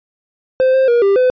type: tone with pitch steps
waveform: triangle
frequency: 519 / 527 / 475.7 / 396.2 / 507 Hz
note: C5 / C5 / A#4 / G4 / B4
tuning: -14 / +12 / +35 / +18 / +45 cents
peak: -7 dBFS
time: 0.6-1.3 s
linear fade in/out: 0 ms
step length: 140 ms
effects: resampled to 11025 Hz